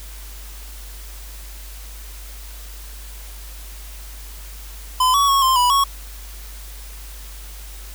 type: tone with pitch steps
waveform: square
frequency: 1018 / 1126 / 1101 / 1048 / 983 / 1107 Hz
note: C6 / C#6 / C#6 / C6 / B5 / C#6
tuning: -48 / +27 / -12 / +2 / -8 / -3 cents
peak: -14 dBFS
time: 5-5.84 s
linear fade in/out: 5 ms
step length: 140 ms
effects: added 50 Hz sine -34 dBFS peak until 7.94 s + white hiss -41 dBFS RMS until 7.94 s